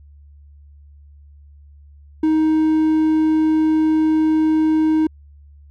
triangle tone, 313.5 Hz, D#4, 13 cents sharp, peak -11 dBFS, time 2.23-5.07 s, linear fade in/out 5 ms, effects added 72 Hz sine -42 dBFS peak until 5.7 s

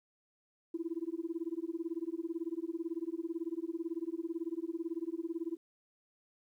sine tone with tremolo, 332.5 Hz, E4, 15 cents sharp, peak -31 dBFS, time 0.74-5.57 s, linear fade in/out 5 ms, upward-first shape sine, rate 18 Hz, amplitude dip 100%, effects tanh soft clip ceiling -27 dBFS + 12-bit

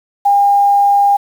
sine tone with quantisation, 806 Hz, G5, 48 cents sharp, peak -7 dBFS, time 0.25-1.17 s, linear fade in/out 10 ms, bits 6, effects none

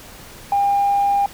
sine tone, 803 Hz, G5, 41 cents sharp, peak -13 dBFS, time 0.52-1.26 s, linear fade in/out 2 ms, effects tanh soft clip ceiling -10 dBFS + pink hiss -40 dBFS RMS until 1.33 s

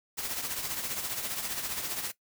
white noise with tremolo, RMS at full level -32 dBFS, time 0.17-2.12 s, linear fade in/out 20 ms, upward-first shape triangle, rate 15 Hz, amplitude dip 60%, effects noise-tail reverb RT60 0.1 s tail -17 dB re dry

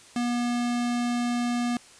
square tone, 241 Hz, B3, 42 cents flat, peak -25 dBFS, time 0.16-1.77 s, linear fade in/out 2 ms, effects white hiss -51 dBFS RMS until 1.99 s + resampled to 22050 Hz

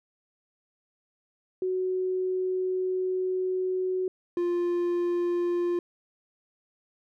sine / triangle tone pair in turn, 371 / 349.7 Hz, F#4 / F4, +5 / +2 cents, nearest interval minor second, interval 103 cents, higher first, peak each -25 / -22 dBFS, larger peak second, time 1.62-4.08 / 4.37-5.79 s, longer first, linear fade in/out 2 ms, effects none

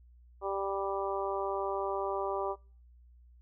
harmonic tone, 196.2 Hz, G3, 2 cents sharp, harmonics 2 / 3 / 4 / 5 / 6, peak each -35 / -37 / -38 / -39 / -40 dBFS, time 0.41-2.56 s, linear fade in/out 50 ms, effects noise-tail reverb RT60 0.4 s tail -23 dB re dry + added 60 Hz sine -55 dBFS peak until 3.41 s

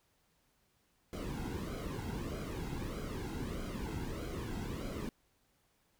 brown noise with flanger, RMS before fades -40 dBFS, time 1.13-5.09 s, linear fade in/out 0 ms, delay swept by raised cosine 1.1 to 1.72 ms, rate 1.6 Hz, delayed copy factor -0.7, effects pink hiss -74 dBFS RMS until 5.99 s

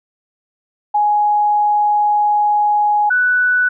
sine tone pair in turn, 834 / 1486 Hz, G#5 / F#6, +7 / +7 cents, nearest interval minor seventh, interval 1000 cents, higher second, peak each -11 dBFS, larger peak neither, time 0.94-3.1 / 3.1-3.69 s, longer first, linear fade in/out 10 ms, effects none

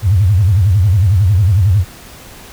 sine tone with vibrato, 96.8 Hz, G2, 21 cents flat, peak -7 dBFS, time 0.02-1.85 s, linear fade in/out 50 ms, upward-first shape sine, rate 11 Hz, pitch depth 220 cents each way, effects pink hiss -36 dBFS RMS until 2.52 s

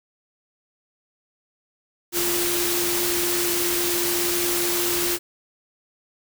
sine tone in noise, 349.2 Hz, F4, in tune, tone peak -26 dBFS, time 2.12-5.19 s, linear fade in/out 50 ms, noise white, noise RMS -24 dBFS, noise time 2.12-5.19 s, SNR -5 dB, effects none

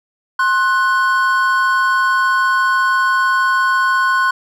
triangle tone pair together, 1057.9 / 1484 Hz, C6 / F#6, +19 / +5 cents, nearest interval tritone, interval 586 cents, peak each -13 dBFS, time 0.39-4.31 s, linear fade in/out 5 ms, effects none

